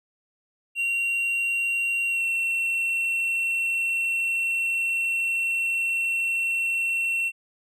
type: tone with pitch glide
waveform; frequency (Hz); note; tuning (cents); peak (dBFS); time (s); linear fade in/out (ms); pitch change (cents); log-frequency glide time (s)
triangle; 2754 to 2713; F7 to E7; -25 to +49; -21; 0.75-7.32; 50; -26; 2.08-2.23
effects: none